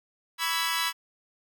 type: chord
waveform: 15% pulse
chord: C# minor seventh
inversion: third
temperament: equal with one note detuned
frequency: 987.8 / 1131.4 / 1318.5 / 1661.2 Hz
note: B5 / C#6 / E6 / G#6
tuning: 0 / +35 / 0 / 0 cents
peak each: -23 / -28 / -26 / -25 dBFS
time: 0.38-0.93 s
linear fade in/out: 50 ms
effects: none